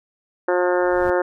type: harmonic tone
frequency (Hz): 179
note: F3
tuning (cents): +43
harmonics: 2 / 3 / 4 / 5 / 6 / 7 / 8 / 9 / 10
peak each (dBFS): -20 / -20 / -28 / -27 / -32 / -33 / -29 / -32 / -34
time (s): 0.48-1.22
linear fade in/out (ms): 5
type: noise with exponential growth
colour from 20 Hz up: brown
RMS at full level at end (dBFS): -30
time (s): 0.59-1.1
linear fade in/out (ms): 2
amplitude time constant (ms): 110
effects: none